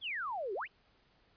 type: exponential two-way sweep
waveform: sine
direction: down then up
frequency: 3532 to 363.9 to 3207 Hz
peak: -35 dBFS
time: 0.01-0.68 s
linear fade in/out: 50 ms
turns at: 0.54 s
effects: pink hiss -69 dBFS RMS until 1.36 s + resampled to 11025 Hz